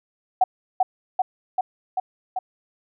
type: tone with echo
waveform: sine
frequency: 749 Hz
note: F#5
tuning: 21 cents sharp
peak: -12 dBFS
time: 0.41-0.44 s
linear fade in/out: 5 ms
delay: 390 ms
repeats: 5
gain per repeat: -2 dB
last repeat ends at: 2.39 s
effects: none